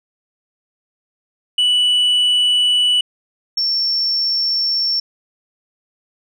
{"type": "tone pair in turn", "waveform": "sine", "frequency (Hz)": [2960, 5438], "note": ["F#7", "F8"], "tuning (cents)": [0, -47], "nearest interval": "major seventh", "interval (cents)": 1053, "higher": "second", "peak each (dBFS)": [-9, -14], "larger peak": "first", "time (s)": [[1.58, 3.01], [3.57, 5]], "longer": "neither", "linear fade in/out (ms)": 5, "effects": ["tanh soft clip ceiling -11 dBFS"]}